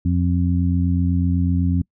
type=harmonic tone; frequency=88 Hz; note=F2; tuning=14 cents sharp; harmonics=1 / 2 / 3; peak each=-18 / -21 / -23 dBFS; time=0.05-1.82 s; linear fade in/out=5 ms; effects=noise-tail reverb RT60 0.1 s tail -26 dB re dry